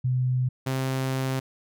sine / sawtooth tone pair in turn, 127 / 132.04 Hz, B2 / C3, +49 / +16 cents, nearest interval minor second, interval 67 cents, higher second, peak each -21 dBFS, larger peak neither, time 0.04-0.49 / 0.66-1.4 s, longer second, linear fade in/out 10 ms, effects none

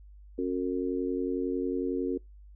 harmonic tone, 91 Hz, F#2, 28 cents flat, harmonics 3 / 4 / 5, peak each -31 / -32 / -33 dBFS, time 0.38-2.18 s, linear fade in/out 10 ms, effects noise-tail reverb RT60 0.2 s tail -25 dB re dry + added 50 Hz sine -48 dBFS peak until 2.55 s

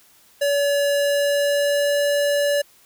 square tone with pitch glide, 570 to 575.3 Hz, C#5 to D5, +48 to -36 cents, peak -18 dBFS, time 0.41-2.62 s, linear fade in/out 10 ms, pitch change +16 cents, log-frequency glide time 0.92-2.02 s, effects white hiss -54 dBFS RMS until 2.85 s

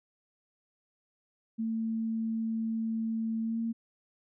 sine tone with pitch glide, 224.3 to 228.4 Hz, A3 to A#3, +34 to -35 cents, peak -29 dBFS, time 1.58-3.73 s, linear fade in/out 20 ms, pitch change +31 cents, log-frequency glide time 3.42-3.6 s, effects none

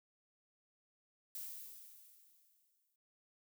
violet noise with exponential decay, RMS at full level -44 dBFS, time 1.35-2.96 s, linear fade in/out 2 ms, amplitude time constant 350 ms, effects none

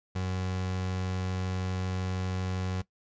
30% pulse tone, 92.7 Hz, F#2, 4 cents sharp, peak -27 dBFS, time 0.15-2.82 s, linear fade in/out 10 ms, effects noise-tail reverb RT60 0.1 s tail -18 dB re dry + resampled to 16000 Hz

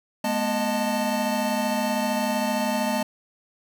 square tone cluster, 210.5 / 243.5 / 616 / 883 Hz, G#3 / B3 / D#5 / A5, +24 / -24 / -17 / +6 cents, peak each -29 dBFS, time 0.24-3.03 s, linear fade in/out 5 ms, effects none

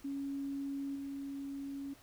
sine tone with level steps, 277.5 Hz, C#4, 2 cents sharp, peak -36 / -39 dBFS, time 0.04-1.94 s, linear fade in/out 10 ms, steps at 0.95 s, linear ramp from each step 10 ms, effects pink hiss -61 dBFS RMS until 2.02 s

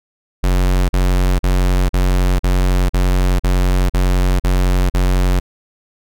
square tone bursts, 45.77 Hz, F#1, 18 cents flat, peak -12 dBFS, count 10, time 0.43-5.399 s, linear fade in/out 10 ms, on 460 ms, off 41 ms, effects none

